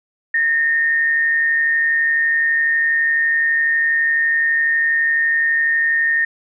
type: tone with amplitude modulation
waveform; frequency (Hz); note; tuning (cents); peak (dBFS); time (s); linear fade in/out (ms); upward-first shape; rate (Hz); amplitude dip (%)
sine; 1833; A#6; -30; -12; 0.34-6.25; 5; sine; 152; 35
effects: none